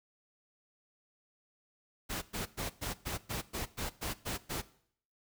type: noise bursts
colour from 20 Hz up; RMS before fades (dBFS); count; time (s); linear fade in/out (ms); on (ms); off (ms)
pink; -37; 11; 2.09-4.62; 20; 130; 110
effects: noise-tail reverb RT60 0.6 s tail -18 dB re dry